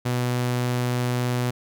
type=tone; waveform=sawtooth; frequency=123.4 Hz; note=B2; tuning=1 cent flat; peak=-18 dBFS; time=0.05-1.51 s; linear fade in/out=10 ms; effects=none